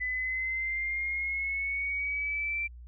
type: exponential sweep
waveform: sine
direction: up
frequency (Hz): 2000 to 2351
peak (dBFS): -29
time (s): 0-2.68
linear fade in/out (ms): 20
effects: added 60 Hz sine -44 dBFS peak until 2.87 s